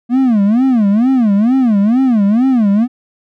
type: tone with vibrato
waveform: triangle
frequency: 230 Hz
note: A#3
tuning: 23 cents flat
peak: -6 dBFS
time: 0.09-2.88 s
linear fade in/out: 50 ms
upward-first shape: sine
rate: 2.2 Hz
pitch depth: 260 cents each way
effects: none